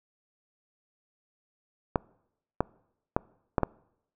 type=clicks; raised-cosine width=1 ms; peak=-9 dBFS; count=5; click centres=1.958 / 2.606 / 3.165 / 3.582 / 3.633 s; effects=noise-tail reverb RT60 0.8 s tail -25 dB re dry